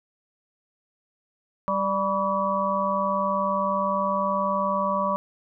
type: harmonic tone with a mistuned harmonic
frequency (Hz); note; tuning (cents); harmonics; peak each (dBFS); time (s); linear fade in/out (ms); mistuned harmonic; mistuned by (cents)
196; G3; 0; 1 / 3 / 5 / 6; -30 / -27 / -27 / -26; 1.68-5.16; 0; 6; -55
effects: none